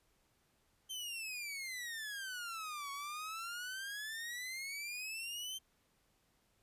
sawtooth exponential two-way sweep, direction down then up, 3136 to 1108.7 to 3136 Hz, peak -38 dBFS, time 0.89-5.59 s, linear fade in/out 20 ms, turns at 2.91 s, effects pink hiss -75 dBFS RMS until 6.62 s + resampled to 32000 Hz

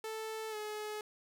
sawtooth tone with pitch glide, 440 to 424.3 Hz, A4 to G#4, 0 to +37 cents, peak -35 dBFS, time 0.04-1.01 s, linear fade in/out 2 ms, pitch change -63 cents, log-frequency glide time 0.5-0.56 s, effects none

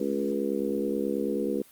harmonic tone with a mistuned harmonic, 69.3 Hz, C#2, in tune, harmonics 3 / 4 / 5 / 6 / 7, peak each -32 / -32 / -32 / -32 / -32 dBFS, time 0-1.62 s, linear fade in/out 5 ms, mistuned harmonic 3, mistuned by +15 cents, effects white hiss -55 dBFS RMS until 1.71 s + Opus 32 kbps

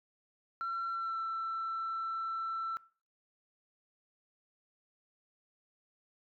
sine tone with pitch glide, 1356 to 1335.8 Hz, E6 to E6, +49 to +23 cents, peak -32 dBFS, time 0.61-2.77 s, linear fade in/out 0 ms, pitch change -26 cents, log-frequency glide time 0.89-1.2 s, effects noise-tail reverb RT60 0.4 s tail -21 dB re dry + tanh soft clip ceiling -31 dBFS

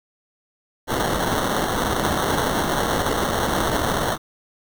white noise with sample-and-hold, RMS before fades -22 dBFS, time 0.87-4.18 s, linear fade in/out 50 ms, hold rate 2450 Hz, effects none

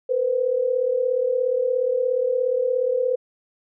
sine tone pair together, 474 / 511 Hz, A#4 / C5, +29 / -41 cents, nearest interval minor second, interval 130 cents, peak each -24 / -20 dBFS, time 0.09-3.16 s, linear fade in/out 10 ms, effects none

